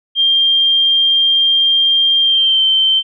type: tone with pitch glide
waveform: sine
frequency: 3192 to 3110 Hz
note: G7 to G7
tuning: +31 to -14 cents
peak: -9 dBFS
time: 0.15-3.03 s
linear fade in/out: 50 ms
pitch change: -45 cents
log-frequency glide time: 2.21-2.63 s
effects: none